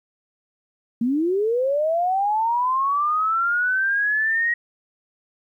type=linear sweep; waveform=sine; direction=up; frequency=223.7 to 1899 Hz; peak=-18 dBFS; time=1.01-4.54 s; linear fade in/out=5 ms; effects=10-bit